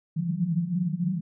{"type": "band-pass noise", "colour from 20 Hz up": "white", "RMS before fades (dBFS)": -27, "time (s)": [0.16, 1.21], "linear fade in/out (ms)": 10, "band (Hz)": [160, 180], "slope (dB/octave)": 96, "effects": []}